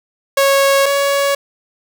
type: tone pair in turn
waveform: sawtooth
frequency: 551 / 560.3 Hz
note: C#5 / C#5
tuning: -11 / +18 cents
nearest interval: unison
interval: 29 cents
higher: second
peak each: -6 / -9 dBFS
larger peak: first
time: 0.37-0.86 / 0.86-1.35 s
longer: neither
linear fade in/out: 5 ms
effects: none